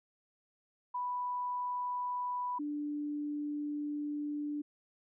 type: tone pair in turn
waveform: sine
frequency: 987.8 / 294.4 Hz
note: B5 / D4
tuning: 0 / +4 cents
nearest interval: octave + major sixth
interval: 2096 cents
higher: first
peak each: -33 / -34 dBFS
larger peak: first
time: 0.94-2.59 / 2.59-4.62 s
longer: second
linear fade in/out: 10 ms
effects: none